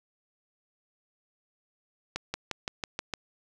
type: accelerating click train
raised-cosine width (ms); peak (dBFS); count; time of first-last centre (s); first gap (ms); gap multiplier
0.2; -14; 7; 2.16-3.138; 180; 0.96
effects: none